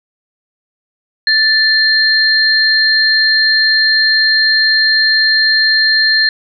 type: tone pair together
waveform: sine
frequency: 1760 / 4186 Hz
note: A6 / C8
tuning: 0 / 0 cents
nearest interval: octave + minor third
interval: 1500 cents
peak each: -11 dBFS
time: 1.27-6.29 s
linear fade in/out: 2 ms
effects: none